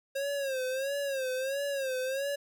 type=tone with vibrato; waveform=square; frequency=539 Hz; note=C#5; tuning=49 cents flat; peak=-31 dBFS; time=0.15-2.36 s; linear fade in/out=10 ms; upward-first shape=sine; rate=1.5 Hz; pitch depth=93 cents each way; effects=none